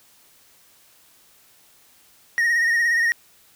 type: tone with vibrato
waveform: triangle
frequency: 1864.7 Hz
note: A#6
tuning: in tune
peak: -15 dBFS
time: 2.38-3.12 s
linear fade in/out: 0 ms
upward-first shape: sine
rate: 17 Hz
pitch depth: 41 cents each way
effects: white hiss -55 dBFS RMS until 3.55 s